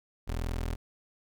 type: tone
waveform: 25% pulse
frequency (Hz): 41.47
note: E1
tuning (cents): +11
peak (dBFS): -27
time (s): 0.27-0.76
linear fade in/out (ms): 20
effects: none